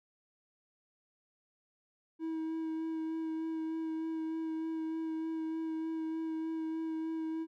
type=tone with vibrato; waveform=triangle; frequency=321.3 Hz; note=E4; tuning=44 cents flat; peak=-32 dBFS; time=2.19-7.47 s; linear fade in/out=50 ms; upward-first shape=sine; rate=3.3 Hz; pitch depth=14 cents each way; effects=none